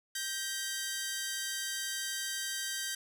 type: tone pair together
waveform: 10% pulse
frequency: 1572 / 1898.5 Hz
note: G6 / A#6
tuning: +4 / +31 cents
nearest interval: minor third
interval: 327 cents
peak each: -27 / -31 dBFS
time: 0.15-2.95 s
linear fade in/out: 5 ms
effects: none